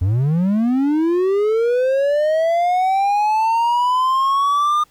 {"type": "linear sweep", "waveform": "triangle", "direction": "up", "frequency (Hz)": [84.8, 1217], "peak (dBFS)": -12, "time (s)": [0.01, 4.84], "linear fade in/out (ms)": 10, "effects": ["pink hiss -56 dBFS RMS until 4.9 s"]}